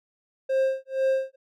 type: tone with tremolo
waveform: triangle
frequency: 531 Hz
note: C5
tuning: 25 cents sharp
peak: -17 dBFS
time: 0.49-1.36 s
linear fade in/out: 10 ms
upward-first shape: sine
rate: 2.1 Hz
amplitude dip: 100%
effects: none